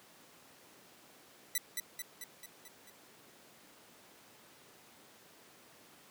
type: tone with echo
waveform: 5% pulse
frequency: 1979 Hz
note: B6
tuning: 3 cents sharp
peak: -20 dBFS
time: 1.55-1.58 s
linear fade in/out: 2 ms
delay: 220 ms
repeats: 6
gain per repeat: -4 dB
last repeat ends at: 2.9 s
effects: pink hiss -59 dBFS RMS until 6.1 s + high-pass 200 Hz 12 dB/octave